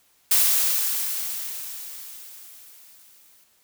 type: noise with exponential decay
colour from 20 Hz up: blue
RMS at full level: -17 dBFS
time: 0.31-3.44 s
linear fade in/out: 5 ms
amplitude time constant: 680 ms
effects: white hiss -62 dBFS RMS until 3.63 s